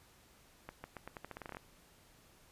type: accelerating click train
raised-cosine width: 0.5 ms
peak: -29 dBFS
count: 14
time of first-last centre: 0.69-1.569 s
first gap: 150 ms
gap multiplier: 0.85
effects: pink hiss -64 dBFS RMS until 2.51 s + resampled to 32000 Hz